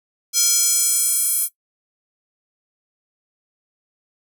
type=tone with high-pass filter sweep; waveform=square; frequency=465.1 Hz; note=A#4; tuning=4 cents flat; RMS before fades=-18 dBFS; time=0.33-1.49 s; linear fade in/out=50 ms; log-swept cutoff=5900 to 11000 Hz; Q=2.1; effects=noise-tail reverb RT60 0.1 s tail -19 dB re dry